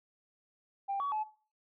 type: tone with pitch steps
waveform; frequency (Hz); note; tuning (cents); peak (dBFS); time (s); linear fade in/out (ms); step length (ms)
sine; 792 / 1129 / 859; G5 / C#6 / A5; +18 / +31 / -42; -30; 0.88-1.24; 20; 120
effects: noise-tail reverb RT60 0.4 s tail -18 dB re dry + tanh soft clip ceiling -27 dBFS